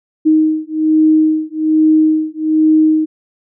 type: beating tone pair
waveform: sine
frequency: 311.9 / 313.1 Hz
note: D#4 / D#4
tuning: +4 / +11 cents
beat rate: 1.2 Hz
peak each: -12 dBFS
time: 0.25-3.06 s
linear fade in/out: 20 ms
effects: none